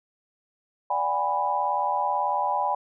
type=chord; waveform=sine; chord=G# half-diminished seventh; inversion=second; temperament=equal with one note detuned; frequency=587.3 / 740 / 818.2 / 987.8 Hz; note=D5 / F#5 / G#5 / B5; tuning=0 / 0 / -26 / 0 cents; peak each=-32 / -31 / -26 / -26 dBFS; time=0.9-2.75 s; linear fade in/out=5 ms; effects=none